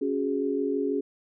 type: chord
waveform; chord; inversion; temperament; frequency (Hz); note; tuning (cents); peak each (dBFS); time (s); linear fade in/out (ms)
sine; C# suspended fourth; none; just; 277.2 / 369.6 / 415.8; C#4 / F#4 / G#4; 0 / -2 / +2; -28 / -31 / -28; 0.01-1.01; 10
effects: none